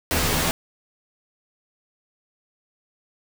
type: noise with comb filter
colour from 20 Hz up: pink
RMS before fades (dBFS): -22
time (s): 0.11-0.51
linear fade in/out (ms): 0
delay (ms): 12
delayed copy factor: +0.85
effects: none